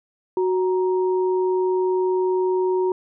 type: tone pair together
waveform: sine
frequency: 370 / 937.5 Hz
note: F#4 / A#5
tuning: 0 / +10 cents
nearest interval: octave + major third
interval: 1610 cents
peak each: -18 / -28 dBFS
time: 0.37-2.92 s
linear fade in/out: 2 ms
effects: none